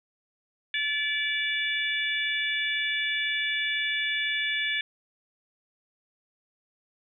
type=harmonic tone; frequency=578 Hz; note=D5; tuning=28 cents flat; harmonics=3 / 4 / 5 / 6; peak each=-30 / -30 / -35 / -31 dBFS; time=0.74-4.81 s; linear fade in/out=2 ms; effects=none